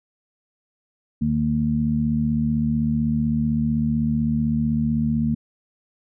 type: harmonic tone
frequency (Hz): 75.8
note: D#2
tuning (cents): -45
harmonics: 1 / 2 / 3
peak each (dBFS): -29 / -24 / -20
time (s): 1.21-5.35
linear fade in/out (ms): 10
effects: none